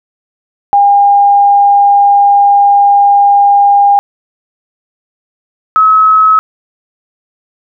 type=tone pair in turn; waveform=sine; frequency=807 / 1285.5 Hz; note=G#5 / E6; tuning=-50 / -44 cents; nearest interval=minor sixth; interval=806 cents; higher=second; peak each=-3 dBFS; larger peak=neither; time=0.73-3.99 / 5.76-6.39 s; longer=first; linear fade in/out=0 ms; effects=none